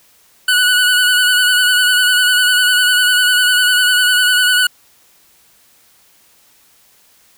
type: tone with vibrato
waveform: 25% pulse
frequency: 1480 Hz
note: F#6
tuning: in tune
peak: -6 dBFS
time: 0.48-4.67 s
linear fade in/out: 5 ms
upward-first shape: sine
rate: 10 Hz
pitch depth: 35 cents each way
effects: white hiss -51 dBFS RMS until 7.37 s